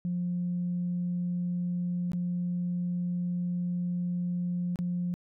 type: tone with dropouts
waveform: sine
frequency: 176.7 Hz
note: F3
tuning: 21 cents sharp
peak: -27 dBFS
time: 0.05-5.14 s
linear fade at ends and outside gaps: 0 ms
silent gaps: 2.118-2.133 / 4.758-4.789 s
effects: tanh soft clip ceiling -23 dBFS